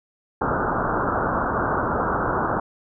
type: low-pass noise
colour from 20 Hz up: white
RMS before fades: -23 dBFS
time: 0.41-2.6 s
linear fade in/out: 5 ms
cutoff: 1500 Hz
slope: 96 dB/octave
effects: none